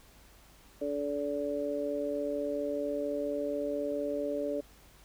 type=harmonic tone; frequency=144.3 Hz; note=D3; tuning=30 cents flat; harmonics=2 / 3 / 4; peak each=-36 / -36 / -33 dBFS; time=0.81-4.61 s; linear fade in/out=10 ms; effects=added 50 Hz sine -60 dBFS peak until 5.04 s + pink hiss -59 dBFS RMS until 5.04 s